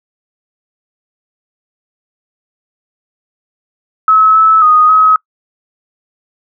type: tone with pitch steps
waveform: sine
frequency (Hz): 1290 / 1304 / 1242 / 1274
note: E6 / E6 / D#6 / D#6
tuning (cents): -38 / -19 / -3 / +41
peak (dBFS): -4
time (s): 4.08-5.16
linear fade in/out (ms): 2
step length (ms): 270
effects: noise-tail reverb RT60 0.1 s tail -26 dB re dry